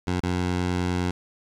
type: tone with dropouts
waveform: 15% pulse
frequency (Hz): 89.8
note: F2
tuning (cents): +49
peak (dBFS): -17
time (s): 0.07-1.11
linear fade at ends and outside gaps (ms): 5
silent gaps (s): 0.204-0.233
effects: low-pass 7000 Hz 12 dB/octave + 9-bit